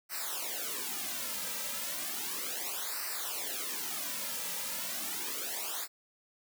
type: noise with flanger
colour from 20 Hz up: white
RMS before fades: -37 dBFS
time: 0.09-5.88 s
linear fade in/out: 50 ms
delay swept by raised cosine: 0.29 to 2.79 ms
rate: 0.34 Hz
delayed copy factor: -1
effects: high-pass 200 Hz 12 dB/octave